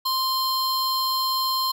square tone pair together, 1047 / 4188 Hz, C6 / C8, +1 / +1 cents, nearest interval 2 octaves, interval 2400 cents, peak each -25 dBFS, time 0.05-1.72 s, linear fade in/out 10 ms, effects none

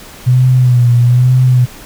sine tone with vibrato, 124.1 Hz, B2, 9 cents sharp, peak -5 dBFS, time 0.26-1.66 s, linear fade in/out 20 ms, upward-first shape sine, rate 1.1 Hz, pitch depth 56 cents each way, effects pink hiss -34 dBFS RMS until 1.85 s

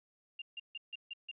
sine tone bursts, 2794 Hz, F7, in tune, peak -40 dBFS, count 6, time 0.39-1.314 s, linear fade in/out 5 ms, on 29 ms, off 150 ms, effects none

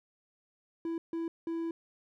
triangle tone bursts at uneven times, 331.4 Hz, E4, 9 cents sharp, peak -30 dBFS, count 3, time 0.85-0.98 / 1.13-1.28 / 1.47-1.71 s, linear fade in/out 2 ms, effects none

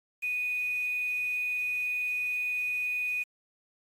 sine tone with quantisation, 2479 Hz, D#7, 7 cents flat, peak -28 dBFS, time 0.22-3.24 s, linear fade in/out 20 ms, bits 8, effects AAC 48 kbps

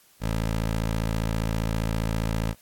15% pulse tone, 55 Hz, A1, in tune, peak -18 dBFS, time 0.2-2.55 s, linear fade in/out 50 ms, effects white hiss -58 dBFS RMS until 2.61 s + AAC 64 kbps

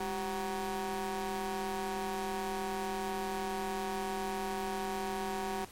25% pulse ring-modulated tone, 183.7 Hz, F#3, 12 cents flat, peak -27 dBFS, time 0-5.65 s, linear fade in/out 5 ms, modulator 571 Hz, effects pink hiss -53 dBFS RMS until 5.71 s + MP3 64 kbps

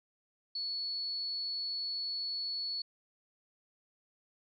sine tone, 4408 Hz, C#8, 11 cents flat, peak -34 dBFS, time 0.55-2.82 s, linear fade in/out 5 ms, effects none

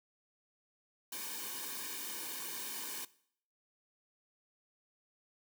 white noise with comb filter, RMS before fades -42 dBFS, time 1.12-3.05 s, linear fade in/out 5 ms, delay 1.5 ms, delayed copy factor -0.95, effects noise-tail reverb RT60 0.6 s tail -19 dB re dry + high-pass 200 Hz 12 dB/octave

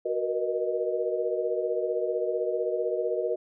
sine chord, B major seventh, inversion second, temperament equal with one note detuned, 370 / 466.2 / 481.8 / 622.3 Hz, F#4 / A#4 / B4 / D#5, 0 / 0 / -43 / 0 cents, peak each -31 dBFS, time 0.05-3.36 s, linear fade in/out 10 ms, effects none

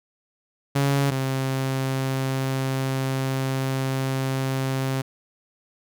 sawtooth tone pair in turn, 139.3 / 133.21 Hz, C#3 / C3, +9 / +31 cents, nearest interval minor second, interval 78 cents, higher first, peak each -15 / -19 dBFS, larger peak first, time 0.75-1.11 / 1.11-5.02 s, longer second, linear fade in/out 10 ms, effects none

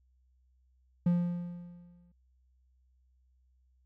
triangle tone with exponential decay, 174.61 Hz, F3, in tune, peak -20 dBFS, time 1.06-2.12 s, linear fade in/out 5 ms, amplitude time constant 230 ms, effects added 63 Hz sine -65 dBFS peak until 3.85 s

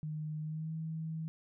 sine tone with pitch glide, 153.8 to 160.15 Hz, D#3 to E3, -20 to -50 cents, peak -36 dBFS, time 0.03-1.28 s, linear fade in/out 0 ms, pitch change +70 cents, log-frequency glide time 0.41-0.73 s, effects none

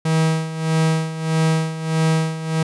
45% pulse tone with tremolo, 160 Hz, D#3, 49 cents sharp, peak -14 dBFS, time 0.05-2.63 s, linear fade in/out 5 ms, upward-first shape sine, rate 1.6 Hz, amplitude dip 75%, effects resampled to 24000 Hz

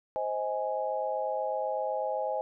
sine chord, Ab major, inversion first, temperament equal with one note detuned, 523.3 / 631.3 / 830.6 Hz, C5 / Eb5 / Ab5, 0 / +25 / 0 cents, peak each -33 dBFS, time 0.16-2.41 s, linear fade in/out 0 ms, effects none

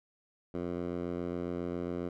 10% pulse tone with band-pass filter, 87.31 Hz, F2, in tune, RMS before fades -36 dBFS, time 0.54-2.09 s, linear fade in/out 5 ms, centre 340 Hz, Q 0.77, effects none

